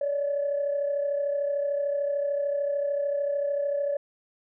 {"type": "tone pair together", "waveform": "sine", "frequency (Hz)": [568, 601.4], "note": ["C#5", "D5"], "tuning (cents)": [42, 41], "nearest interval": "minor second", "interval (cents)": 99, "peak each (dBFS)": [-24, -33], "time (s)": [0.01, 3.97], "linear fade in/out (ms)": 5, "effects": ["tanh soft clip ceiling -19 dBFS"]}